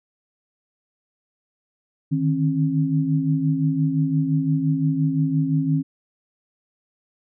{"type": "tone cluster", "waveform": "sine", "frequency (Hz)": [150.6, 156.4, 269.9], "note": ["D3", "D#3", "C#4"], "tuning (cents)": [44, 9, -46], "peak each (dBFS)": [-25, -21, -22], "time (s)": [2.11, 5.83], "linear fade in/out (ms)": 20, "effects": []}